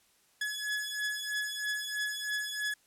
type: beating tone pair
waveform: sawtooth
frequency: 1694 / 1697.1 Hz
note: G#6 / G#6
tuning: +34 / +37 cents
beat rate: 3.1 Hz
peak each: -32 / -32 dBFS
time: 0.41-2.74 s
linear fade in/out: 5 ms
effects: white hiss -67 dBFS RMS until 2.86 s + low-pass 12000 Hz 12 dB/octave